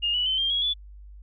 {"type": "tone with pitch steps", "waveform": "sine", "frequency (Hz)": [2836, 2950, 3068, 3191, 3318, 3451], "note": ["F7", "F#7", "G7", "G7", "G#7", "A7"], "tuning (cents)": [26, -6, -38, 30, -2, -34], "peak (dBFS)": -22, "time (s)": [0.02, 0.74], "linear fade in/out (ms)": 20, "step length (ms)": 120, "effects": ["added 50 Hz sine -42 dBFS peak until 1.22 s"]}